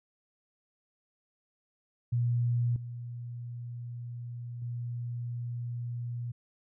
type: tone with level steps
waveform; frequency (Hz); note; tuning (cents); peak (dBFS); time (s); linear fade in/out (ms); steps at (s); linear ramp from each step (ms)
sine; 120; B2; -49; -25 / -37 / -33; 2.12-6.32; 10; 2.76 / 4.62; 2
effects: none